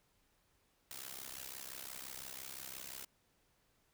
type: noise with amplitude modulation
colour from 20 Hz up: white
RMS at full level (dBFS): -44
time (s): 0.91-3.05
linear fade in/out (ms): 0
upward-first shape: sine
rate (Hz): 65.8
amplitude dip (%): 90
effects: pink hiss -75 dBFS RMS until 3.93 s